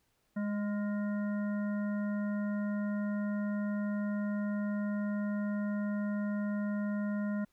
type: harmonic tone with a mistuned harmonic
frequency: 206.5 Hz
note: G#3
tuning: 10 cents flat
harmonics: 1 / 3 / 5 / 7 / 9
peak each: -31 / -43 / -51 / -48 / -51 dBFS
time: 0.36-7.45 s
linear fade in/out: 10 ms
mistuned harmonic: 7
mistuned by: -38 cents
effects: pink hiss -75 dBFS RMS until 7.52 s